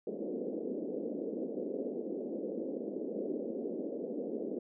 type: band-pass noise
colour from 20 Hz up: white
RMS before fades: -38 dBFS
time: 0.07-4.59 s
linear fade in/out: 2 ms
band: 210 to 520 Hz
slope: 48 dB/octave
effects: none